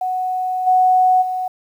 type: tone with level steps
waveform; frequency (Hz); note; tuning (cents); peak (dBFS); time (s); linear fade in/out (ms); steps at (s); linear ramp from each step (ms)
sine; 740; F#5; 0; -18 / -10 / -19; 0.01-1.48; 5; 0.66 / 1.21; 20
effects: 8-bit